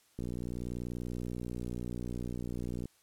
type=click train; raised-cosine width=3 ms; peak=-26 dBFS; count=162; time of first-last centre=0.19-2.856 s; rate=60.4 Hz; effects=white hiss -67 dBFS RMS until 3.02 s + low-pass 12000 Hz 12 dB/octave